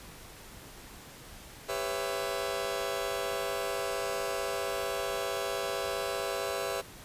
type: chord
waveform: sawtooth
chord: C# half-diminished seventh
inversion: second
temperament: just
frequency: 399.1 / 498.9 / 554.4 / 665.2 Hz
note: G4 / B4 / C#5 / E5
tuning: +31 / +17 / 0 / +16 cents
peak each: -33 dBFS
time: 1.68-6.82 s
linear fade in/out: 20 ms
effects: pink hiss -49 dBFS RMS until 7.04 s + resampled to 32000 Hz